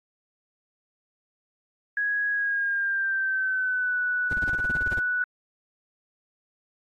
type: tone with pitch glide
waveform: sine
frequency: 1661 to 1479.8 Hz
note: G#6 to F#6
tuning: 0 to 0 cents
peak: -23 dBFS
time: 1.97-5.24 s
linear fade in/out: 2 ms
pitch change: -200 cents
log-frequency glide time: 2.3-3.99 s
type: noise bursts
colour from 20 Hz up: brown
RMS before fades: -32 dBFS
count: 13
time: 4.31-4.992 s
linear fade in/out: 2 ms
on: 22 ms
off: 33 ms
effects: AAC 32 kbps